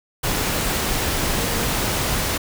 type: tone in noise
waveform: sine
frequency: 466.3 Hz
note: A#4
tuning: 1 cent sharp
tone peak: -31 dBFS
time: 1.37-1.66 s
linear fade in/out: 10 ms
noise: pink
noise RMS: -22 dBFS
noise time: 0.23-2.38 s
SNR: -12 dB
effects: none